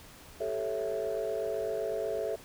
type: chord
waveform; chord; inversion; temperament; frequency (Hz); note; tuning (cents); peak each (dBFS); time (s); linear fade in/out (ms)
sine; A dominant seventh; third; equal; 392 / 440 / 554.4 / 659.3; G4 / A4 / C#5 / E5; 0 / 0 / 0 / 0; -37 / -33 / -36 / -34; 0.4-2.36; 10
effects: tanh soft clip ceiling -24 dBFS + pink hiss -52 dBFS RMS until 2.44 s